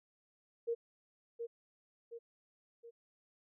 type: tone with echo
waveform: sine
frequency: 466.2 Hz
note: A#4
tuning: in tune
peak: -32 dBFS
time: 0.67-0.75 s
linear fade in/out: 20 ms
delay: 720 ms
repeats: 3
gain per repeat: -6 dB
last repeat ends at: 2.91 s
effects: none